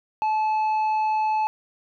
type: tone with tanh clipping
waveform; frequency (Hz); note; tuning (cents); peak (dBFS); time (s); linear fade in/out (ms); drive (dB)
sine; 865; A5; -30; -21; 0.22-1.47; 0; 5
effects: none